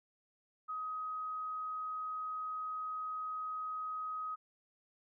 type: tone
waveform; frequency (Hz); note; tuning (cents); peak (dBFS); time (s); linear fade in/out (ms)
sine; 1260; D#6; +21; -37; 0.68-4.36; 20
effects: none